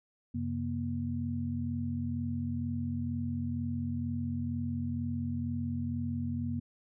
sine tone cluster, 92.2 / 134.3 / 238.6 Hz, F#2 / C3 / A#3, -6 / +46 / +41 cents, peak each -36 / -38 / -34 dBFS, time 0.34-6.6 s, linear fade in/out 10 ms, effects none

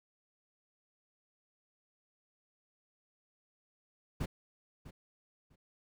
brown noise with echo, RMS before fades -35 dBFS, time 4.2-4.26 s, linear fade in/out 10 ms, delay 650 ms, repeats 2, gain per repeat -15 dB, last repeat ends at 5.56 s, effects none

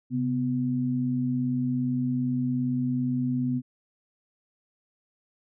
sine tone pair together, 132.13 / 249.6 Hz, C3 / B3, +17 / +19 cents, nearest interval major seventh, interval 1102 cents, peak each -29 / -25 dBFS, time 0.1-3.62 s, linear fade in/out 50 ms, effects none

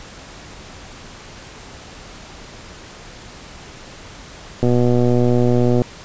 click train, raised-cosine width 2 ms, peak -4 dBFS, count 146, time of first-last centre 4.63-5.819 s, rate 122 Hz, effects pink hiss -38 dBFS RMS until 6.04 s + resampled to 16000 Hz

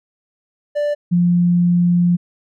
triangle / sine tone pair in turn, 587.3 / 175.08 Hz, D5 / F3, 0 / +5 cents, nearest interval octave + major sixth, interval 2095 cents, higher first, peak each -14 / -11 dBFS, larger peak second, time 0.75-0.95 / 1.11-2.17 s, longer second, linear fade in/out 20 ms, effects none

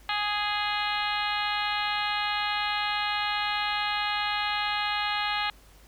harmonic tone, 415.3 Hz, G#4, in tune, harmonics 2 / 3 / 4 / 5 / 6 / 7 / 8 / 9 / 10, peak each -31 / -33 / -34 / -35 / -36 / -36 / -37 / -38 / -38 dBFS, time 0.09-5.5 s, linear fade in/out 2 ms, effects added 50 Hz sine -53 dBFS peak until 5.87 s + pink hiss -57 dBFS RMS until 5.87 s

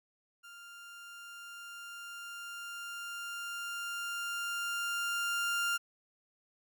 30% pulse tone with level ramp, 1396.9 Hz, F6, in tune, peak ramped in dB -47 to -27 dBFS, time 0.43-5.78 s, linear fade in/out 20 ms, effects none

